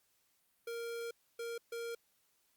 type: tone bursts at uneven times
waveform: square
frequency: 466.2 Hz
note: A#4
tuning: in tune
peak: -40 dBFS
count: 3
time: 0.67-1.11 / 1.39-1.58 / 1.72-1.95 s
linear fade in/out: 5 ms
effects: white hiss -75 dBFS RMS until 2.56 s + Opus 48 kbps